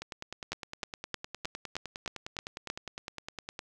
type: two click trains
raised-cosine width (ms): 0.2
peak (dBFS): -16 / -21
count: 8 / 36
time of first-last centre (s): 0.52-2.701 / 0.02-3.591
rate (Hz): 3.21 / 9.8
effects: none